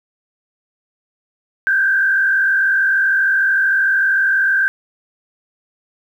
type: tone with frequency modulation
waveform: sine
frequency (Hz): 1571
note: G6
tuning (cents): +3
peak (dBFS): -12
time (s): 1.67-4.68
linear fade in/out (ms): 0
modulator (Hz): 46.5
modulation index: 1.1
effects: 8-bit